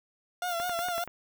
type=tone with vibrato; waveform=30% pulse; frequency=698.5 Hz; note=F5; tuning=in tune; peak=-27 dBFS; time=0.42-1.04 s; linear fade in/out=2 ms; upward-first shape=sine; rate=5 Hz; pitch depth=61 cents each way
type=noise with tremolo; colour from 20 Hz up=violet; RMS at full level=-42 dBFS; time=0.45-1.08 s; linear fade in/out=50 ms; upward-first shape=square; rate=6 Hz; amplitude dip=45%
type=click train; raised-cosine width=0.5 ms; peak=-23 dBFS; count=6; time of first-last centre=0.6-1.076 s; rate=10.5 Hz
effects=none